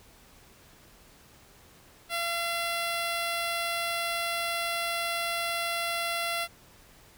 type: tone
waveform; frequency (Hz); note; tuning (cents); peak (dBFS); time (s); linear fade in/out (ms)
10% pulse; 682; F5; -41; -20; 2.09-6.48; 50
effects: pink hiss -56 dBFS RMS until 7.17 s